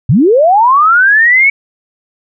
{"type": "linear sweep", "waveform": "sine", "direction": "up", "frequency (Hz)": [100.6, 2246], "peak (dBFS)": -4, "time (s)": [0.09, 1.5], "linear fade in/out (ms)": 5, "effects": []}